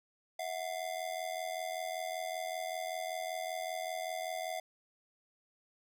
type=ring-modulated tone; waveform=square; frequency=692 Hz; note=F5; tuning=16 cents flat; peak=-34 dBFS; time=0.39-4.6 s; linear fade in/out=5 ms; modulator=42.6 Hz; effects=none